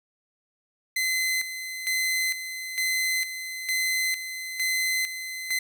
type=tone with tremolo; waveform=sawtooth; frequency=2047 Hz; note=C7; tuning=38 cents flat; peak=-20 dBFS; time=0.96-5.59 s; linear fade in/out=5 ms; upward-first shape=square; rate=1.1 Hz; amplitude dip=65%; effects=none